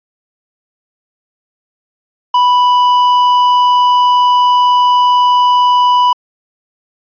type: tone with tanh clipping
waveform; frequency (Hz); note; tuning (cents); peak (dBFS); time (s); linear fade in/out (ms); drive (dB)
triangle; 987.8; B5; 0; -8; 2.34-6.13; 5; 12
effects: resampled to 11025 Hz